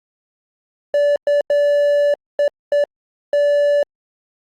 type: tone bursts at uneven times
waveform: triangle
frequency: 579 Hz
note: D5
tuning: 25 cents flat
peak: -10 dBFS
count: 6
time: 0.94-1.16 / 1.27-1.41 / 1.5-2.14 / 2.39-2.48 / 2.72-2.84 / 3.33-3.83 s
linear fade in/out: 2 ms
effects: Opus 32 kbps